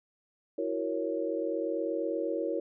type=chord; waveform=sine; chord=F# dominant seventh; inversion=third; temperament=equal; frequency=329.6 / 370 / 466.2 / 554.4 Hz; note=E4 / F#4 / A#4 / C#5; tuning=0 / 0 / 0 / 0 cents; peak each=-34 / -37 / -34 / -34 dBFS; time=0.58-2.6 s; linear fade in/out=5 ms; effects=none

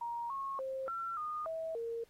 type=tone with pitch steps; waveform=sine; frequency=941 / 1091 / 530 / 1354 / 1225 / 648 / 461.8 Hz; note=A#5 / C#6 / C5 / E6 / D#6 / E5 / A#4; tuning=+16 / -28 / +22 / +46 / -27 / -30 / -16 cents; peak=-36 dBFS; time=0.01-2.04 s; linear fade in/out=5 ms; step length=290 ms; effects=pink hiss -69 dBFS RMS until 2.09 s + AAC 48 kbps

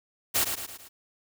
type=noise with echo; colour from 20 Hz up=white; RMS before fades=-24 dBFS; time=0.34-0.45 s; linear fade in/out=20 ms; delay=110 ms; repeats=4; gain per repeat=-6 dB; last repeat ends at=0.89 s; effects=none

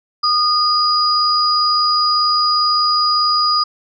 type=tone pair together; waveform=sine; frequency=1226 / 4911 Hz; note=D#6 / D#8; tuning=-26 / -23 cents; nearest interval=2 octaves; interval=2403 cents; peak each=-15 dBFS; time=0.23-3.64 s; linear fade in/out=10 ms; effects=none

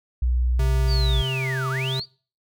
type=tone with pitch glide; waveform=sine; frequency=61.4 to 59.72 Hz; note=B1 to A#1; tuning=-9 to +43 cents; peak=-18 dBFS; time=0.22-1.22 s; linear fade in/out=5 ms; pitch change=-48 cents; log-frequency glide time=0.79-1.09 s
type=tone; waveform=square; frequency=131.7 Hz; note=C3; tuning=12 cents sharp; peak=-25 dBFS; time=0.59-2 s; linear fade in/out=5 ms
type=linear two-way sweep; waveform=sine; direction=down then up; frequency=4790 to 1108.7 to 4790 Hz; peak=-27 dBFS; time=0.87-2.06 s; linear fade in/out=50 ms; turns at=1.69 s
effects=noise-tail reverb RT60 0.4 s tail -24 dB re dry

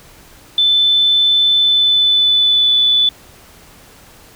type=tone with pitch glide; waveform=sine; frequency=3520 to 3480 Hz; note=A7 to A7; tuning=0 to -20 cents; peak=-9 dBFS; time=0.58-3.09 s; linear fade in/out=2 ms; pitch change=-20 cents; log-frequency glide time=1.56-2.71 s; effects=pink hiss -43 dBFS RMS until 4.35 s

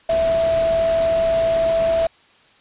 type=tone in noise; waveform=sine; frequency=659.3 Hz; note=E5; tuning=in tune; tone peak=-15 dBFS; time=0.09-2.07 s; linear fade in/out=5 ms; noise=pink; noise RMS=-30 dBFS; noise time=0.09-2.07 s; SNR=+12 dB; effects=white hiss -53 dBFS RMS until 2.6 s + resampled to 8000 Hz

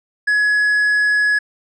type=tone; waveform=triangle; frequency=1686 Hz; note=G#6; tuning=26 cents sharp; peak=-11 dBFS; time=0.27-1.39 s; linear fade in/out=10 ms; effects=resampled to 22050 Hz

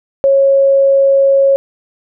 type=tone; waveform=sine; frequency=548 Hz; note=C#5; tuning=20 cents flat; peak=-6 dBFS; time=0.24-1.56 s; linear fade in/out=0 ms; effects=none

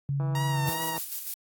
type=tone; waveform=sine; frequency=139.8 Hz; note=C#3; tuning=15 cents sharp; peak=-25 dBFS; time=0.09-0.69 s; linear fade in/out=0 ms
type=click train; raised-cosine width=1 ms; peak=-26 dBFS; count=128; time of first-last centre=0.2-0.979 s; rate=163 Hz
type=tone with vibrato; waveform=sawtooth; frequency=932.3 Hz; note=A#5; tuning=in tune; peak=-27 dBFS; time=0.35-0.97 s; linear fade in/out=2 ms; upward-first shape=sine; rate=2.5 Hz; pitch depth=47 cents each way
type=noise with tremolo; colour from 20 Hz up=violet; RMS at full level=-32 dBFS; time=0.67-1.34 s; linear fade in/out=2 ms; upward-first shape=square; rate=6.7 Hz; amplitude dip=45%
effects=high-pass 60 Hz 12 dB/octave + AAC 64 kbps

